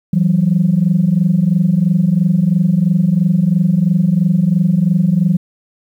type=tone pair together; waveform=sine; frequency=164.81 / 187.79 Hz; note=E3 / F#3; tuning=0 / +26 cents; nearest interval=major second; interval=226 cents; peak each=-12 dBFS; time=0.13-5.37 s; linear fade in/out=5 ms; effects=tanh soft clip ceiling -3 dBFS + 8-bit